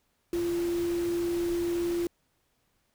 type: tone in noise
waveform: sine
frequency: 344.1 Hz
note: F4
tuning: 26 cents flat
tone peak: -26 dBFS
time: 0.33-2.07 s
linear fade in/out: 2 ms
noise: pink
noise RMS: -42 dBFS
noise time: 0.33-2.07 s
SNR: +13 dB
effects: pink hiss -73 dBFS RMS until 2.94 s